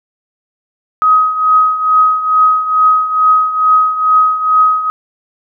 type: tone with tremolo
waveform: sine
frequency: 1262 Hz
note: D#6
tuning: 24 cents sharp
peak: -4 dBFS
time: 1.02-4.9 s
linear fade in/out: 0 ms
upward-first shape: triangle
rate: 2.3 Hz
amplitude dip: 75%
effects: none